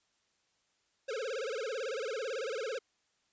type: tone with vibrato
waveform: square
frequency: 483.6 Hz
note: B4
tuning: 36 cents flat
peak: -35 dBFS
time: 1.08-2.79 s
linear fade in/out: 10 ms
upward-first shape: sine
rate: 18 Hz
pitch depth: 230 cents each way
effects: white hiss -75 dBFS RMS until 3.32 s + resampled to 16000 Hz